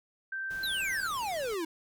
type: tone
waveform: sine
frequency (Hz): 1562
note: G6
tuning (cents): -7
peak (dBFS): -33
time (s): 0.32-1.07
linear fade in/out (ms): 5
type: noise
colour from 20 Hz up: pink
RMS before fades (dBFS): -50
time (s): 0.5-1.55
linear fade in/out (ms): 10
type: exponential sweep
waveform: square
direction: down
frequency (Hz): 4179 to 310.9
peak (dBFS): -32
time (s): 0.63-1.65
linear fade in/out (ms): 5
effects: none